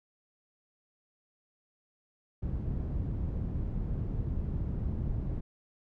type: low-pass noise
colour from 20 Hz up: white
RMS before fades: -33 dBFS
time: 2.42-5.41 s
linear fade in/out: 10 ms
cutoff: 110 Hz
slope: 12 dB/octave
effects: none